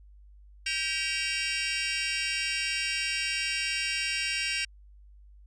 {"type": "tone cluster", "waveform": "25% pulse", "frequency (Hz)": [1573, 1921, 2301, 2540, 2777], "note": ["G6", "B6", "D7", "D#7", "F7"], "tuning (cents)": [6, -48, -36, 35, -10], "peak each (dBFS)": [-32, -35, -30, -35, -27], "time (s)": [0.66, 4.65], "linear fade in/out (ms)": 5, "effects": ["added 50 Hz sine -50 dBFS peak until 5.46 s", "resampled to 22050 Hz"]}